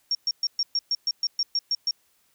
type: tone bursts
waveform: sine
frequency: 5540 Hz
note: F8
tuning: 15 cents flat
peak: -21 dBFS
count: 12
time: 0.11-1.91 s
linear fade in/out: 2 ms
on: 40 ms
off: 120 ms
effects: white hiss -66 dBFS RMS until 2.34 s